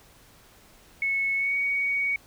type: tone with pitch glide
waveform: sine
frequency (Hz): 2200 to 2242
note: C#7 to C#7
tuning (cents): -14 to +19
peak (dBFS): -23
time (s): 1.02-2.16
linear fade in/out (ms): 2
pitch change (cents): +33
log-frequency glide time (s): 1.36-1.55
effects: pink hiss -55 dBFS RMS until 2.26 s